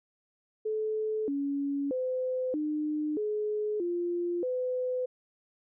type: tone with pitch steps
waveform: sine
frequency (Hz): 433.3 / 281.3 / 511 / 302.8 / 423 / 348.4 / 505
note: A4 / C#4 / C5 / D#4 / G#4 / F4 / B4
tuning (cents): -27 / +26 / -41 / -47 / +32 / -4 / +39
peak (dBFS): -28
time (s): 0.65-5.06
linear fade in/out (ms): 10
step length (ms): 630
effects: none